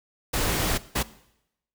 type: noise bursts at uneven times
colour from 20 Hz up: pink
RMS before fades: -25 dBFS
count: 2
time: 0.33-0.78 / 0.95-1.03 s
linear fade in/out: 10 ms
effects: noise-tail reverb RT60 0.8 s tail -18 dB re dry